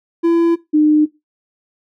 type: tone pair in turn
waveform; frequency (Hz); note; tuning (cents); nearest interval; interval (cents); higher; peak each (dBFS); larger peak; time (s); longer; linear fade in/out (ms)
triangle / sine; 336.2 / 303.5; E4 / D#4; +34 / -43; major second; 177; first; -8; neither; 0.23-0.56 / 0.73-1.06; neither; 20
effects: noise-tail reverb RT60 0.2 s tail -18 dB re dry